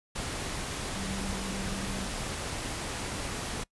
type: tone in noise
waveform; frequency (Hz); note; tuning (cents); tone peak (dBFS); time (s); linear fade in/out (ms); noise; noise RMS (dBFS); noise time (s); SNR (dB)
sine; 194; G3; -18; -37; 0.95-2.07; 10; pink; -35; 0.15-3.64; -5
effects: noise-tail reverb RT60 0.1 s tail -23 dB re dry + resampled to 24000 Hz